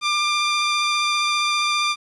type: tone with vibrato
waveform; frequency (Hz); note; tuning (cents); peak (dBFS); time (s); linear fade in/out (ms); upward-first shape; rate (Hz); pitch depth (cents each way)
15% pulse; 1192; D6; +25; -12; 0.01-1.96; 50; sine; 15; 10
effects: resampled to 22050 Hz + 9-bit